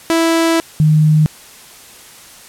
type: tone pair in turn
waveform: sawtooth / sine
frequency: 329.6 / 154.12 Hz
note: E4 / D#3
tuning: 0 / -16 cents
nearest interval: octave + minor second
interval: 1316 cents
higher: first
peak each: -7 dBFS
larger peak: neither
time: 0.1-0.6 / 0.8-1.26 s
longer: first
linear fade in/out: 0 ms
effects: white hiss -39 dBFS RMS until 2.48 s + low-pass 12000 Hz 12 dB/octave